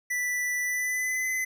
square tone with pitch glide, 1975.5 to 2030 Hz, B6 to B6, 0 to +47 cents, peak -27 dBFS, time 0.1-1.45 s, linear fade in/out 10 ms, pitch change +47 cents, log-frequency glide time 0.63-1.27 s, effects none

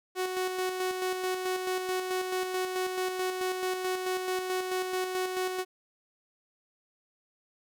sawtooth tone with tremolo, 370 Hz, F#4, in tune, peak -24 dBFS, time 0.15-5.65 s, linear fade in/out 50 ms, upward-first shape square, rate 4.6 Hz, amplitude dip 40%, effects none

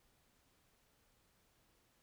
silence, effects pink hiss -74 dBFS RMS until 2.02 s

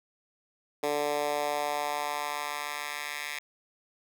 10% pulse tone with high-pass filter sweep, 146.83 Hz, D3, in tune, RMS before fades -32 dBFS, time 0.83-3.39 s, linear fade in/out 5 ms, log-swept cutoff 430 to 1900 Hz, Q 1.7, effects none

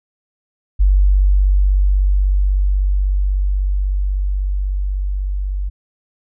sine tone with level ramp, 48.14 Hz, G1, 31 cents flat, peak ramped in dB -8 to -18 dBFS, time 0.79-5.7 s, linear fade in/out 20 ms, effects none

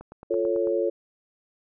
click train, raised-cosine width 1 ms, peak -28 dBFS, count 7, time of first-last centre 0.01-0.672 s, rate 9.06 Hz
sine chord, F augmented, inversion none, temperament equal with one note detuned, 349.2 / 441.5 / 554.4 Hz, F4 / A4 / C#5, 0 / +6 / 0 cents, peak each -26 dBFS, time 0.3-0.9 s, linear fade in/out 10 ms
effects none

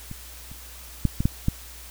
clicks, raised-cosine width 5 ms, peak -22 / -29 / -7 / -12 / -7 / -8 dBFS, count 6, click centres 0.114 / 0.516 / 1.053 / 1.205 / 1.255 / 1.484 s, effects added 60 Hz sine -44 dBFS peak until 1.9 s + white hiss -44 dBFS RMS until 1.9 s

